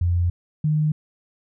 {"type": "tone pair in turn", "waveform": "sine", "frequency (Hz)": [87.31, 152.9], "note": ["F2", "D#3"], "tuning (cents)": [0, -30], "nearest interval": "minor seventh", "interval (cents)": 970, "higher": "second", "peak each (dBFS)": -17, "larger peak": "neither", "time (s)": [[0.01, 0.3], [0.64, 0.92]], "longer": "first", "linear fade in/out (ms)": 5, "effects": []}